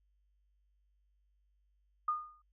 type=tone with exponential decay; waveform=sine; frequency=1223 Hz; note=D#6; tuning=30 cents flat; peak=-27 dBFS; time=2.08-2.42 s; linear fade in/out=5 ms; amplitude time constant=72 ms; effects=added 50 Hz sine -70 dBFS peak until 2.52 s